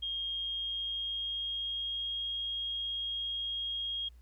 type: tone with pitch glide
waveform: sine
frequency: 3237 to 3261 Hz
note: G#7 to G#7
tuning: -45 to -32 cents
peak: -33 dBFS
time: 0.02-4.09 s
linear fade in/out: 10 ms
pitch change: +13 cents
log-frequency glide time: 0.35-2.22 s
effects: added 60 Hz sine -52 dBFS peak until 4.21 s + pink hiss -72 dBFS RMS until 4.21 s